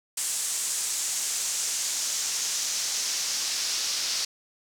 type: noise with band-pass filter sweep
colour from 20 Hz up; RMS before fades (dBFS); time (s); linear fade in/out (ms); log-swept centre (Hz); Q
pink; -29; 0.17-4.25; 5; 8000 to 5200; 2.1
effects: none